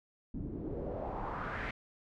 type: noise with low-pass filter sweep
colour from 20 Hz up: pink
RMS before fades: -39 dBFS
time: 0.34-1.71 s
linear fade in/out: 5 ms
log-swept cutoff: 230 to 2100 Hz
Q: 2.8
effects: none